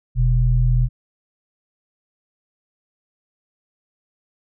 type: tone pair together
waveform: sine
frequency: 41.28 / 123.47 Hz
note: E1 / B2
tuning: +3 / 0 cents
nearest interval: octave + perfect fifth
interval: 1897 cents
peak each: -16 dBFS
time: 0.15-0.89 s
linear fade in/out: 50 ms
effects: none